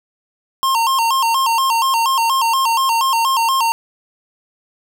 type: tone with vibrato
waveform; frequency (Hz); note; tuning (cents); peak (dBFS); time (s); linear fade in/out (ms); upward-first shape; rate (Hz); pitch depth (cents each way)
square; 987.8; B5; 0; -14; 0.63-3.72; 0; square; 4.2; 130
effects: 8-bit